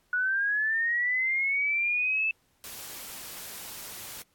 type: linear sweep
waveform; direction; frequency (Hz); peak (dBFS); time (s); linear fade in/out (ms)
sine; up; 1458 to 2640; -24; 0.13-2.31; 2
type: noise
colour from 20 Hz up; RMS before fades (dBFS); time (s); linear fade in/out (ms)
white; -41; 2.64-4.22; 0
effects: pink hiss -69 dBFS RMS until 4.34 s + AAC 64 kbps